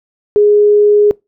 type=tone; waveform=sine; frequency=415.3 Hz; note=G#4; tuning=in tune; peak=-5 dBFS; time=0.36-1.11 s; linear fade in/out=0 ms; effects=noise-tail reverb RT60 0.2 s tail -23 dB re dry